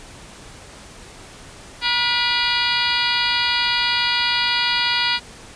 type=harmonic tone with a mistuned harmonic; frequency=479.6 Hz; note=A#4; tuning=49 cents sharp; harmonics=2 / 3 / 4 / 5 / 6 / 7 / 8 / 9 / 10; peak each=-26 / -26 / -26 / -26 / -26 / -26 / -26 / -26 / -26 dBFS; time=1.81-5.2 s; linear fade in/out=50 ms; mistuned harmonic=4; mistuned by=+55 cents; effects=pink hiss -41 dBFS RMS until 5.55 s + resampled to 22050 Hz

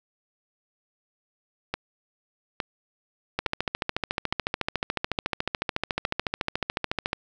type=two click trains; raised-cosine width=0.3 ms; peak=-11 / -9 dBFS; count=6 / 53; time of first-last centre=1.74-6.05 / 3.39-7.131 s; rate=1.16 / 13.9 Hz; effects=none

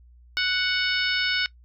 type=harmonic tone with a mistuned harmonic; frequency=740 Hz; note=F#5; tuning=in tune; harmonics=2 / 3 / 4 / 5 / 6 / 7; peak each=-26 / -28 / -29 / -30 / -31 / -31 dBFS; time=0.37-1.46 s; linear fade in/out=0 ms; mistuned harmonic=7; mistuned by=+24 cents; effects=noise-tail reverb RT60 0.1 s tail -21 dB re dry + added 60 Hz sine -49 dBFS peak until 1.64 s

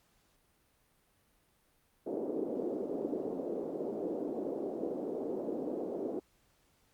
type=band-pass noise; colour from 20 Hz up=pink; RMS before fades=-37 dBFS; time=2.06-6.2 s; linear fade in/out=10 ms; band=290 to 500 Hz; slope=24 dB/octave; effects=pink hiss -71 dBFS RMS until 6.93 s + Opus 48 kbps

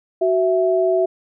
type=tone pair together; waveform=sine; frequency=373.5 / 659.3 Hz; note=F#4 / E5; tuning=+16 / 0 cents; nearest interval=minor seventh; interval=984 cents; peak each=-17 dBFS; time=0.21-1.06 s; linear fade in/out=10 ms; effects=none

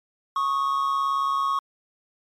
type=tone pair together; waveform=triangle; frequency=1104.8 / 1243 Hz; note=C#6 / D#6; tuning=-6 / -2 cents; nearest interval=major second; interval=204 cents; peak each=-20 / -27 dBFS; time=0.36-1.59 s; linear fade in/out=2 ms; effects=MP3 96 kbps

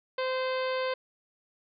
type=harmonic tone with a mistuned harmonic; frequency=517 Hz; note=C5; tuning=21 cents flat; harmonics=1 / 2 / 3 / 4 / 5 / 6 / 7 / 8 / 9; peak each=-29 / -35 / -39 / -41 / -43 / -45 / -46 / -47 / -48 dBFS; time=0.18-0.94 s; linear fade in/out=5 ms; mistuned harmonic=8; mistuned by=+36 cents; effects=none

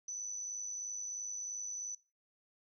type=tone with amplitude modulation; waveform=sine; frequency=5990 Hz; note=F#8; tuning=20 cents sharp; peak=-36 dBFS; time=0.08-1.95 s; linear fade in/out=5 ms; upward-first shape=sine; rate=103 Hz; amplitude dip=45%; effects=noise-tail reverb RT60 0.3 s tail -19 dB re dry

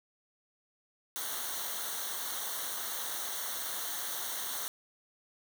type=noise with comb filter; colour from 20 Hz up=white; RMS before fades=-37 dBFS; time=1.16-4.68 s; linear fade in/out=0 ms; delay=0.4 ms; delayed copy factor=-0.8; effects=none

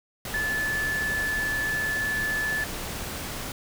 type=tone in noise; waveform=sine; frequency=1737 Hz; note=A6; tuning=23 cents flat; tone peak=-25 dBFS; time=0.34-2.64 s; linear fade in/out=2 ms; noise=pink; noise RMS=-34 dBFS; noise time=0.25-3.52 s; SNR=+6 dB; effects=none

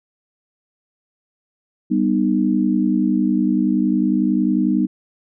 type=chord; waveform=sine; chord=G augmented; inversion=none; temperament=equal with one note detuned; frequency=196 / 246.9 / 307.2 Hz; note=G3 / B3 / D#4; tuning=0 / 0 / -22 cents; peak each=-19 dBFS; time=1.9-4.87 s; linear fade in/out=20 ms; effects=none

